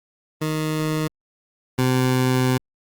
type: tone pair in turn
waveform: 20% pulse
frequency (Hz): 155.56 / 128.18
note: D#3 / C3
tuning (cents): 0 / -35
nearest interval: minor third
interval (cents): 335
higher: first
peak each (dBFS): -16 / -12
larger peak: second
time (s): 0.41-1.08 / 1.78-2.58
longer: second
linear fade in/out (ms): 10
effects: Opus 32 kbps